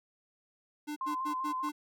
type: tone bursts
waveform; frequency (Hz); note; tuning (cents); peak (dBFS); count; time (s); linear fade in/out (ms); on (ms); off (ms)
square; 298.4; D4; +28; -36; 5; 0.87-1.72; 20; 94; 95
type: tone with vibrato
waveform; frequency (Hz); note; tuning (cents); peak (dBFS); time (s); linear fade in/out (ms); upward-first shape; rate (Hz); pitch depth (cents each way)
sine; 1041; C6; -9; -32; 1.01-1.69; 2; square; 5.1; 25
effects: none